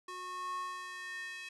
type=tone with high-pass filter sweep; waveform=square; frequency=364.9 Hz; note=F#4; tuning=24 cents flat; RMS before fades=-42 dBFS; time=0.08-1.49 s; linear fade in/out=5 ms; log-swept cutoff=740 to 2300 Hz; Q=4.5; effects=resampled to 24000 Hz